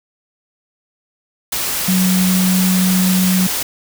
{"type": "tone in noise", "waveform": "sine", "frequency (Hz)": 185.2, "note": "F#3", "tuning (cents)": 2, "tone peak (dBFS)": -12, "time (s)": [1.88, 3.47], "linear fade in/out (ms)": 5, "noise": "white", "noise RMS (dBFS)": -20, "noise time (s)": [1.52, 3.63], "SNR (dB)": 5, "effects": []}